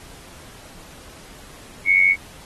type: tone with amplitude modulation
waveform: sine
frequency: 2207 Hz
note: C#7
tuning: 8 cents flat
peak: -9 dBFS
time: 1.85-2.16 s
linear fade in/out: 50 ms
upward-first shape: sine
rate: 93.1 Hz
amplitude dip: 70%
effects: pink hiss -44 dBFS RMS until 2.45 s + AAC 32 kbps